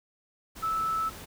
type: tone in noise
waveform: sine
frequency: 1311 Hz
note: E6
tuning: 10 cents flat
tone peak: -26 dBFS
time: 0.62-1.1 s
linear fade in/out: 20 ms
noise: pink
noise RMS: -44 dBFS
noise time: 0.55-1.26 s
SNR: +15 dB
effects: none